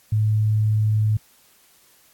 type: tone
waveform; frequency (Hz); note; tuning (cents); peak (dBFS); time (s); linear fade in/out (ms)
sine; 107.6; A2; -38; -16; 0.12-1.17; 5
effects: white hiss -56 dBFS RMS until 2.13 s + AAC 64 kbps